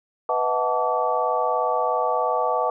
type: tone cluster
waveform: sine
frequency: 495.9 / 635 / 732 / 878 / 1150 Hz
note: B4 / D#5 / F#5 / A5 / D6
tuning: +7 / +35 / -19 / -4 / -37 cents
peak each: -26 dBFS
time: 0.29-2.7 s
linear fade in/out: 2 ms
effects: none